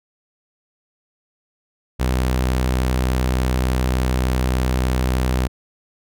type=tone; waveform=sawtooth; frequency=63.4 Hz; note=B1; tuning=46 cents sharp; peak=-13 dBFS; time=1.99-5.48 s; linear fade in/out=20 ms; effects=none